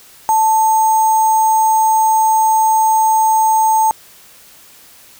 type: tone with sample-and-hold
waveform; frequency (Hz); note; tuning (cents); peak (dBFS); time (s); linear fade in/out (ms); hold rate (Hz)
sine; 880; A5; 0; -9; 0.29-3.91; 0; 7350
effects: white hiss -43 dBFS RMS until 5.19 s